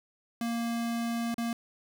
square tone with dropouts, 233 Hz, A#3, 1 cent flat, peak -30 dBFS, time 0.41-1.53 s, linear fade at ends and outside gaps 2 ms, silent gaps 1.343-1.381 s, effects 11-bit

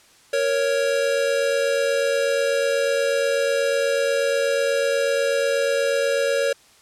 square tone pair together, 466.2 / 554.4 Hz, A#4 / C#5, 0 / 0 cents, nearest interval minor third, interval 300 cents, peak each -24 / -21 dBFS, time 0.33-6.53 s, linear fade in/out 5 ms, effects white hiss -53 dBFS RMS until 6.81 s + low-pass 9000 Hz 12 dB/octave

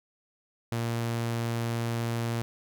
sawtooth tone, 116.54 Hz, A#2, in tune, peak -24 dBFS, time 0.72-2.42 s, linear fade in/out 0 ms, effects none

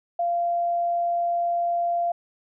sine tone, 691 Hz, F5, 19 cents flat, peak -21 dBFS, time 0.19-2.12 s, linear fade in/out 5 ms, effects none

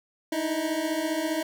25% pulse beating tone pair, 306.1 / 321.1 Hz, D#4 / E4, -28 / -45 cents, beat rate 15 Hz, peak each -27 / -24 dBFS, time 0.32-1.43 s, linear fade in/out 5 ms, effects none

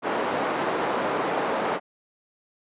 white band-pass noise, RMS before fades -26 dBFS, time 0.02-1.8 s, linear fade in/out 50 ms, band 280 to 910 Hz, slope 12 dB/octave, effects resampled to 8000 Hz

